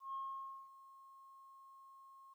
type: tone with ADSR envelope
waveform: sine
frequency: 1079 Hz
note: C#6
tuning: 47 cents flat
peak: -39 dBFS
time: 0-2.34 s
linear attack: 140 ms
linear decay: 540 ms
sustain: -18 dB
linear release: 11 ms
effects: tanh soft clip ceiling -36 dBFS + 13-bit